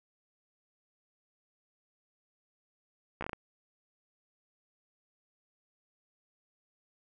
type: slowing click train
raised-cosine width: 0.5 ms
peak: -21 dBFS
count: 6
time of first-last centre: 3.21-3.332 s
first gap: 14 ms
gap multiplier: 1.28
effects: none